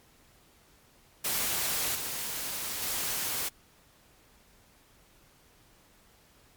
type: noise with level steps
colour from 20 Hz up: white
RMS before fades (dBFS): -30 / -35 / -32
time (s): 1.24-3.49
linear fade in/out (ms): 10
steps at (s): 1.95 / 2.82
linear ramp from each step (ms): 2
effects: pink hiss -61 dBFS RMS until 6.56 s + MP3 96 kbps